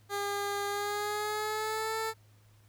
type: tone with pitch glide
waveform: 15% pulse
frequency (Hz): 404.3 to 443.4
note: G#4 to A4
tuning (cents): -46 to +13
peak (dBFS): -25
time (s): 0.09-2.14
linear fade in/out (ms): 50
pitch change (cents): +159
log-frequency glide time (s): 0.67-1.96
effects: added 105 Hz sine -58 dBFS peak until 2.68 s + pink hiss -67 dBFS RMS until 2.68 s